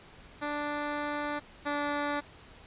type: tone pair in turn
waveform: 10% pulse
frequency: 293.7 / 290.5 Hz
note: D4 / D4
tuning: 0 / -19 cents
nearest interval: unison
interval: 19 cents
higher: first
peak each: -23 / -21 dBFS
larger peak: second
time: 0.41-1.4 / 1.65-2.21 s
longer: first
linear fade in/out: 20 ms
effects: pink hiss -53 dBFS RMS until 2.66 s + resampled to 8000 Hz